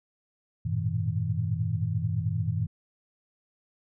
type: tone cluster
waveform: sine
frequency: 95.4 / 109 / 118.2 / 159.7 Hz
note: G2 / A2 / A#2 / D#3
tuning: -47 / -16 / +24 / +45 cents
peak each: -31 dBFS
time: 0.65-2.67 s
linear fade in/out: 10 ms
effects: none